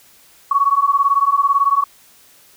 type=beating tone pair; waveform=sine; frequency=1111 / 1129 Hz; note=C#6 / C#6; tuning=+4 / +31 cents; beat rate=18 Hz; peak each=-15 dBFS; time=0.51-1.84 s; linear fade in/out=5 ms; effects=white hiss -49 dBFS RMS until 2.56 s